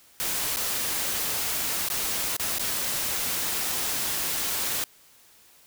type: noise with dropouts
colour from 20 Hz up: white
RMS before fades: -28 dBFS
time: 0.2-4.84 s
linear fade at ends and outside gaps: 0 ms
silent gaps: 0.561-0.57 / 1.886-1.901 / 2.366-2.397 / 2.584-2.595 s
effects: white hiss -56 dBFS RMS until 5.66 s